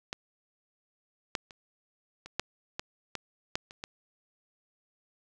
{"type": "clicks", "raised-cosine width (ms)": 0.2, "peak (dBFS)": [-17, -12, -30, -27, -11, -16, -17, -12, -29, -20], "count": 10, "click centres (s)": [0.129, 1.352, 1.508, 2.26, 2.396, 2.795, 3.153, 3.555, 3.709, 3.839], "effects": []}